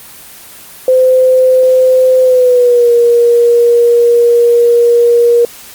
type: tone with pitch glide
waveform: sine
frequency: 514 to 474.1 Hz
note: C5 to A#4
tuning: -31 to +29 cents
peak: -4 dBFS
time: 0.88-5.45 s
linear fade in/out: 2 ms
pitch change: -140 cents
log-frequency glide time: 2.22-2.92 s
effects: white hiss -33 dBFS RMS until 5.74 s + Opus 24 kbps